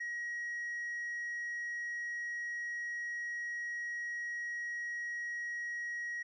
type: tone with tanh clipping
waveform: sine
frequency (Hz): 1900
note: A#6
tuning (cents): +33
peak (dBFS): -37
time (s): 0-6.23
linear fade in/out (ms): 10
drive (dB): 1
effects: none